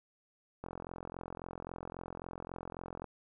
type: click train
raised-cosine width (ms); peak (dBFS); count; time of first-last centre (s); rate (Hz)
1; -28; 106; 0.64-3.043; 43.7
effects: none